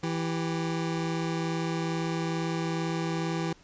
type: tone pair together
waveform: 25% pulse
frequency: 164.82 / 392 Hz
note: E3 / G4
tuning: 0 / 0 cents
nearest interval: octave + minor third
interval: 1500 cents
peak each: -25 / -32 dBFS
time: 0.03-3.53 s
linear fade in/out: 5 ms
effects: pink hiss -58 dBFS RMS until 3.63 s + resampled to 16000 Hz